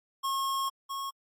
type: tone pair in turn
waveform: square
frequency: 1084 / 1093.4 Hz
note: C#6 / C#6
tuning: -39 / -24 cents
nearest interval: unison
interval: 15 cents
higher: second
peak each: -29 / -34 dBFS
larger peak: first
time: 0.23-0.7 / 0.89-1.11 s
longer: first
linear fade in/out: 20 ms
effects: AAC 64 kbps